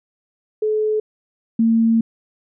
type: tone pair in turn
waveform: sine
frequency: 429.6 / 227 Hz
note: A4 / A#3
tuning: -41 / -46 cents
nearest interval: major seventh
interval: 1105 cents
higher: first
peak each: -16 / -12 dBFS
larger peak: second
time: 0.62-1 / 1.59-2.01 s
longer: second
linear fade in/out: 5 ms
effects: none